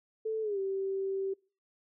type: tone with pitch glide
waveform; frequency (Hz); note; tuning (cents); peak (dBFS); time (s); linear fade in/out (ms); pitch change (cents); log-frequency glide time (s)
sine; 440 to 387.5; A4 to G4; 0 to -20; -30; 0.25-1.34; 10; -220; 0.42-0.59
effects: noise-tail reverb RT60 0.4 s tail -26 dB re dry